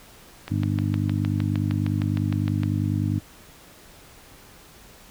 click train, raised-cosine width 0.3 ms, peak -17 dBFS, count 15, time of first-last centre 0.48-2.634 s, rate 6.5 Hz
harmonic tone, 50 Hz, G1, 35 cents sharp, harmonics 2 / 3 / 4 / 5 / 6, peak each -24 / -28 / -30 / -30 / -30 dBFS, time 0.5-3.2 s, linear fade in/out 20 ms
effects pink hiss -49 dBFS RMS until 5.1 s

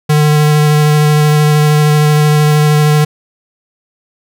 square tone with vibrato, 150.4 Hz, D3, 42 cents sharp, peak -7 dBFS, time 0.09-3.05 s, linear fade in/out 10 ms, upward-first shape square, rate 13 Hz, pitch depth 9 cents each way, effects none

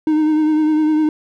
triangle tone with vibrato, 308.5 Hz, D#4, 15 cents flat, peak -10 dBFS, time 0.07-1.09 s, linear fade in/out 2 ms, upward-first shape triangle, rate 9.9 Hz, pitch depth 35 cents each way, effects none

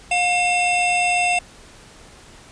square tone pair together, 715 / 2693 Hz, F5 / E7, +41 / +36 cents, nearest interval octave + major seventh, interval 2295 cents, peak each -20 dBFS, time 0.11-1.39 s, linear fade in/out 5 ms, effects pink hiss -45 dBFS RMS until 2.51 s + resampled to 22050 Hz

